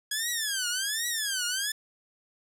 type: tone with vibrato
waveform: 10% pulse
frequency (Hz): 1658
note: G#6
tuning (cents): -3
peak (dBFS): -19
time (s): 0.11-1.72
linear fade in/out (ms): 5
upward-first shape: triangle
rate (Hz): 1.3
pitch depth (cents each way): 280
effects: none